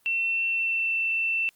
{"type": "tone with pitch glide", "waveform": "sine", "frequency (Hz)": [2701, 2679], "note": ["E7", "E7"], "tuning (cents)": [42, 27], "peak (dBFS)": -23, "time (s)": [0.06, 1.49], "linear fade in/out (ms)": 0, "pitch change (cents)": -15, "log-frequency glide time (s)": [0.46, 0.93], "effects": ["white hiss -64 dBFS RMS until 1.55 s", "Opus 32 kbps"]}